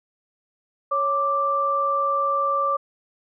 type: tone pair together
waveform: sine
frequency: 554.4 / 1174.7 Hz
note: C#5 / D6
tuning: 0 / 0 cents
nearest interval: octave + minor second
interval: 1300 cents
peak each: -26 / -20 dBFS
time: 0.91-2.77 s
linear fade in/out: 10 ms
effects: none